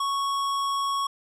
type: tone with hard clipping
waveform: triangle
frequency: 1108 Hz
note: C#6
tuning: 1 cent flat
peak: -26 dBFS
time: 0-1.07 s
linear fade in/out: 5 ms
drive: 18 dB
effects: none